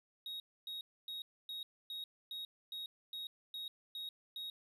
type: tone bursts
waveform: triangle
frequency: 3770 Hz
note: A#7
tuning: 19 cents sharp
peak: -40 dBFS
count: 11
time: 0.26-4.5 s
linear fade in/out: 2 ms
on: 140 ms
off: 270 ms
effects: none